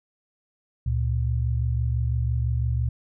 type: tone pair together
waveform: sine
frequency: 71.13 / 117.1 Hz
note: C#2 / A#2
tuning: +45 / +8 cents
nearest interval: major sixth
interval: 863 cents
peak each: -24 dBFS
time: 0.86-2.89 s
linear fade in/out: 5 ms
effects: none